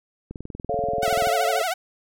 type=click train; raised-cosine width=3 ms; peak=-21 dBFS; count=21; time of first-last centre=0.31-1.272 s; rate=20.8 Hz
type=chord; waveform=sine; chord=A augmented; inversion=none; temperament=equal; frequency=440 / 554.4 / 698.5 Hz; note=A4 / C#5 / E#5; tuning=0 / 0 / 0 cents; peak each=-28 / -27 / -25 dBFS; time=0.69-1.62 s; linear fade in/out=5 ms
type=tone with vibrato; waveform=sawtooth; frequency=698.5 Hz; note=F5; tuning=in tune; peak=-19 dBFS; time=1.02-1.74 s; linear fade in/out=10 ms; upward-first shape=sine; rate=13 Hz; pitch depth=140 cents each way
effects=none